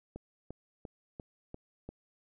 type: click train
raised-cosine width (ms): 2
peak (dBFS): -29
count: 6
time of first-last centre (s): 0.16-1.89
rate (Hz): 2.89
effects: none

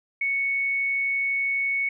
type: tone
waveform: sine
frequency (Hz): 2217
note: C#7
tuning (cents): 0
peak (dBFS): -22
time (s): 0.21-1.89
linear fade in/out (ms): 5
effects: none

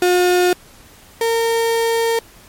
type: tone pair in turn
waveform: 35% pulse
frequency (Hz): 358.9 / 458.6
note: F4 / A#4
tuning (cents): +47 / -28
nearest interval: major third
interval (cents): 425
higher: second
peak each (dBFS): -10 / -13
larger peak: first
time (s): 0.02-0.53 / 1.21-2.19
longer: second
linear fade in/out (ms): 2
effects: pink hiss -45 dBFS RMS until 2.48 s + MP3 64 kbps

